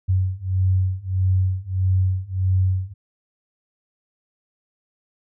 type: beating tone pair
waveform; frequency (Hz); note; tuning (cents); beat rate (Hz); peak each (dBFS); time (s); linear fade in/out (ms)
sine; 92.7 / 94.3; F#2 / F#2; +4 / +33; 1.6; -21 / -20; 0.08-2.94; 20
effects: none